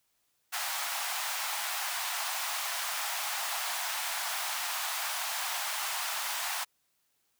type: high-pass noise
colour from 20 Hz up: pink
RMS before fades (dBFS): -34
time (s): 0.52-6.65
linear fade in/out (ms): 20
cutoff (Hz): 710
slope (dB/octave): 48
effects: white hiss -75 dBFS RMS until 7.39 s